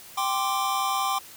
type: chord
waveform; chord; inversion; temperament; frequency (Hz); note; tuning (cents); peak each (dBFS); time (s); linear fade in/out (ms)
square; G suspended fourth; none; just; 784 / 1045.3 / 1176; G5 / C6 / D6; 0 / -2 / +2; -29; 0.17-1.19; 10
effects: white hiss -46 dBFS RMS until 1.36 s